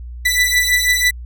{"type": "beating tone pair", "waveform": "sawtooth", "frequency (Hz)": [1975.5, 1981.6], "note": ["B6", "B6"], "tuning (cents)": [0, 5], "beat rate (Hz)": 6.1, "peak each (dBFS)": [-13, -12], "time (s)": [0.25, 1.11], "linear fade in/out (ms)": 10, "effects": ["added 60 Hz sine -28 dBFS peak until 1.25 s"]}